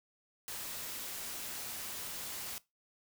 white noise, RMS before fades -42 dBFS, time 0.48-2.58 s, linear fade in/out 0 ms, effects noise-tail reverb RT60 0.2 s tail -19 dB re dry

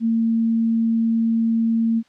sine tone, 227.3 Hz, A#3, 43 cents flat, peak -16 dBFS, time 0-2.03 s, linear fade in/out 50 ms, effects white hiss -58 dBFS RMS until 2.08 s + low-pass 4000 Hz 12 dB/octave

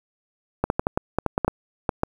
clicks, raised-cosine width 1 ms, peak -6 dBFS, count 12, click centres 0.64 / 0.701 / 0.795 / 0.869 / 0.975 / 1.186 / 1.263 / 1.379 / 1.447 / 1.48 / 1.892 / 2.034 s, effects 7-bit

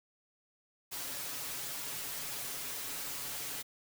white noise with comb filter, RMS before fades -40 dBFS, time 0.91-3.63 s, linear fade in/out 20 ms, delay 7.1 ms, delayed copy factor +0.8, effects none

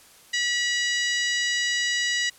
harmonic tone, 970 Hz, B5, 31 cents flat, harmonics 2 / 3 / 4 / 5 / 6 / 7 / 8, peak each -25 / -29 / -31 / -33 / -35 / -36 / -37 dBFS, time 0.33-2.3 s, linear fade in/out 10 ms, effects white hiss -52 dBFS RMS until 2.38 s + low-pass 12000 Hz 12 dB/octave

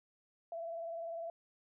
sine tone with vibrato, 669 Hz, E5, 25 cents sharp, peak -39 dBFS, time 0.52-1.3 s, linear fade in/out 2 ms, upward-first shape sine, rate 20 Hz, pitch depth 40 cents each way, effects none

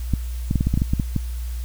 clicks, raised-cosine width 5 ms, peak -7 dBFS, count 11, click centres 0.137 / 0.511 / 0.557 / 0.609 / 0.67 / 0.74 / 0.775 / 0.819 / 0.935 / 0.998 / 1.163 s, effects added 60 Hz sine -25 dBFS peak until 1.64 s + white hiss -45 dBFS RMS until 1.64 s

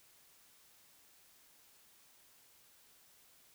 silence, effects white hiss -65 dBFS RMS until 3.54 s

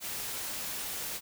white noise, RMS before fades -37 dBFS, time 0-1.21 s, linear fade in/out 50 ms, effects none

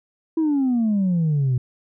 sine exponential sweep, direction down, 329.6 to 121.9 Hz, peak -15 dBFS, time 0.37-1.58 s, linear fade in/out 5 ms, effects tanh soft clip ceiling -15 dBFS

